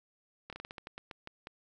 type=slowing click train; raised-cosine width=0.3 ms; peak=-27 dBFS; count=12; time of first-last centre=0.5-1.471 s; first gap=27 ms; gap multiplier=1.22; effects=none